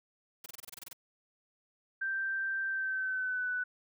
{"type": "noise bursts", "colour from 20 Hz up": "white", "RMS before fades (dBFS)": -45, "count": 11, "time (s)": [0.44, 0.931], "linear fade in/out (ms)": 5, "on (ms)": 21, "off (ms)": 26}
{"type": "tone with pitch glide", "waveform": "sine", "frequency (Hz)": [1568, 1491.2], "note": ["G6", "F#6"], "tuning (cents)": [0, 13], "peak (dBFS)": -31, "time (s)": [2.01, 3.64], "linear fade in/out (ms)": 10, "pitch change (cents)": -87, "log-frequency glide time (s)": [2.67, 3.5]}
{"effects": []}